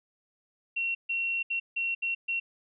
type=tone bursts at uneven times; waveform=sine; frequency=2730 Hz; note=F7; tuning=40 cents flat; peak=-27 dBFS; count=6; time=0.76-0.95 / 1.09-1.43 / 1.5-1.6 / 1.76-1.95 / 2.02-2.15 / 2.28-2.4 s; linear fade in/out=10 ms; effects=none